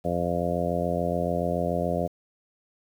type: harmonic tone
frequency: 87 Hz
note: F2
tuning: 6 cents flat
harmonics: 1 / 2 / 3 / 4 / 5 / 6 / 7 / 8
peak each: -34 / -30 / -34 / -36 / -34 / -31 / -30 / -32 dBFS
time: 0.04-2.08 s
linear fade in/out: 20 ms
effects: 9-bit